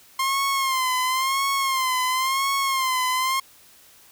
sawtooth tone with vibrato, 1057 Hz, C6, 17 cents sharp, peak -17 dBFS, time 0.19-3.4 s, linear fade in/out 5 ms, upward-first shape sine, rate 0.96 Hz, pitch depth 72 cents each way, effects white hiss -52 dBFS RMS until 4.11 s

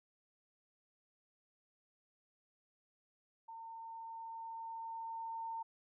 sine tone with level ramp, 908 Hz, A#5, 46 cents flat, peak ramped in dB -47 to -39 dBFS, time 3.48-5.63 s, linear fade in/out 10 ms, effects none

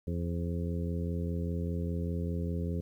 harmonic tone with a mistuned harmonic, 85 Hz, F2, 46 cents flat, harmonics 1 / 2 / 3 / 4 / 5 / 6, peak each -33 / -35 / -41 / -45 / -42 / -46 dBFS, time 0.07-2.81 s, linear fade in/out 5 ms, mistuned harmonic 6, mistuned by +44 cents, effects 11-bit

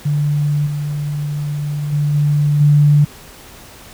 sine tone with level steps, 146.83 Hz, D3, in tune, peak -13 / -18 / -13 / -11 / -7 dBFS, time 0.05-3.05 s, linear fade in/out 10 ms, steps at 0.66 / 1.92 / 2.14 / 2.6 s, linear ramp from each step 10 ms, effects pink hiss -39 dBFS RMS until 3.93 s

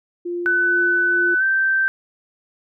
sine tone with tremolo, 349.2 Hz, F4, in tune, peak -22 dBFS, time 0.25-1.35 s, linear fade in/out 10 ms, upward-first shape sine, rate 2.2 Hz, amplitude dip 40%
sine tone with pitch glide, 1501 to 1559.3 Hz, F#6 to G6, +24 to -10 cents, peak -15 dBFS, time 0.46-1.88 s, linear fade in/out 0 ms, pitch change +66 cents, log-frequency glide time 1.38-1.43 s
effects none

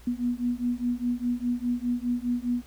sine beating tone pair, 240.9 / 245.8 Hz, B3 / B3, -43 / -8 cents, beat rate 4.9 Hz, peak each -28 dBFS, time 0.07-2.62 s, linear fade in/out 5 ms, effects added 60 Hz sine -48 dBFS peak until 2.66 s + pink hiss -55 dBFS RMS until 2.66 s

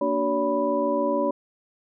sine tone cluster, 232.4 / 291.4 / 377.8 / 570 / 986 Hz, A#3 / D4 / F#4 / C#5 / B5, -5 / -13 / +36 / +48 / -3 cents, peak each -31 / -27 / -30 / -24 / -28 dBFS, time 0.01-1.31 s, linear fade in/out 5 ms, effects none

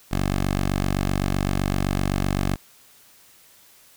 10% pulse tone, 47.81 Hz, G1, 43 cents flat, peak -13 dBFS, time 0.11-2.56 s, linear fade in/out 10 ms, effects white hiss -53 dBFS RMS until 3.96 s

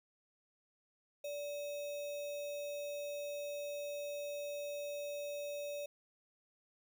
sine tone with sample-and-hold, 580 Hz, D5, 22 cents flat, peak -39 dBFS, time 1.24-5.86 s, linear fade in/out 5 ms, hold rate 3150 Hz, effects none

